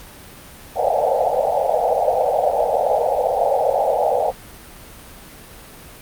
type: band-pass noise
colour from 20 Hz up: pink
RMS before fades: -18 dBFS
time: 0.75-4.33 s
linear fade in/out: 50 ms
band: 480 to 840 Hz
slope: 96 dB/octave
effects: pink hiss -40 dBFS RMS until 6.01 s + Opus 48 kbps